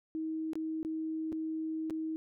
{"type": "tone with dropouts", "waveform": "sine", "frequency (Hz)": 317.7, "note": "D#4", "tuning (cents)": 36, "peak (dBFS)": -33, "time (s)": [0.15, 2.16], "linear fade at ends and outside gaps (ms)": 0, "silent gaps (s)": [[0.533, 0.555], [0.83, 0.849], [1.321, 1.327], [1.899, 1.906]], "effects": []}